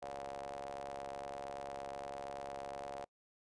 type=ring-modulated tone; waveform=sawtooth; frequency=68.7 Hz; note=C#2; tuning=15 cents flat; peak=-36 dBFS; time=0.02-3.05 s; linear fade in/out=10 ms; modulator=642 Hz; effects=noise-tail reverb RT60 0.1 s tail -26 dB re dry + resampled to 22050 Hz